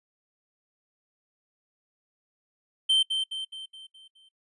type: tone with echo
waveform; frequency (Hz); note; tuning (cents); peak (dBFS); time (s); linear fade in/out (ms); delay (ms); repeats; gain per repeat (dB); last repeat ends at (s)
triangle; 3113; G7; -13; -17; 2.89-3.03; 10; 210; 6; -6; 4.29
effects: noise-tail reverb RT60 0.1 s tail -20 dB re dry + resampled to 24000 Hz